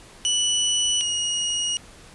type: tone pair in turn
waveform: 25% pulse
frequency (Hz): 2960 / 2884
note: F#7 / F#7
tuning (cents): 0 / -45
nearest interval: unison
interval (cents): 45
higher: first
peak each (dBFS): -16 / -19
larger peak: first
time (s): 0.25-1.01 / 1.01-1.77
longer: neither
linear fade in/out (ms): 0
effects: pink hiss -47 dBFS RMS until 2.14 s + resampled to 24000 Hz